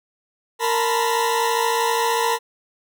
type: tone cluster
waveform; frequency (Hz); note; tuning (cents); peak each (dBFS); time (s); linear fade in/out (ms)
40% pulse; 462.7 / 877 / 930 / 982 / 1037; A#4 / A5 / A#5 / B5 / C6; -13 / -6 / -4 / -10 / -16; -22 / -24 / -28 / -22 / -29; 0.59-2.39; 50
effects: none